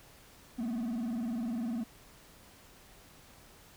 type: tone with vibrato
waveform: triangle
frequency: 232.7 Hz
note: A#3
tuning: 3 cents flat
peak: -30 dBFS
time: 0.58-1.84 s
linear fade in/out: 10 ms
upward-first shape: square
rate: 20 Hz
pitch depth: 120 cents each way
effects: pink hiss -57 dBFS RMS until 3.76 s